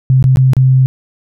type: tone with dropouts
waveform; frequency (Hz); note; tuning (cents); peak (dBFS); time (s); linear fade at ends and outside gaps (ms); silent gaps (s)
sine; 130.7; C3; -1; -5; 0.1-0.86; 0; 0.226-0.241 / 0.359-0.371 / 0.534-0.567
effects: none